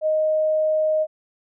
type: tone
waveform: sine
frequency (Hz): 622.3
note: D#5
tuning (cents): 0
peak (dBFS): -17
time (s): 0.01-1.07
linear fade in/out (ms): 50
effects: none